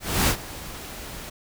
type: noise with ADSR envelope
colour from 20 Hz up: pink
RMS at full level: -19 dBFS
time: 0-1.3 s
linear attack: 280 ms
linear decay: 79 ms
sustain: -18 dB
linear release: 10 ms
effects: none